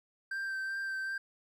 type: tone with vibrato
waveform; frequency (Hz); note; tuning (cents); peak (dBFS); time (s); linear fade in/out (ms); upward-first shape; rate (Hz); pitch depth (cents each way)
triangle; 1568; G6; 0; -32; 0.31-1.18; 5; sine; 2.6; 17
effects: none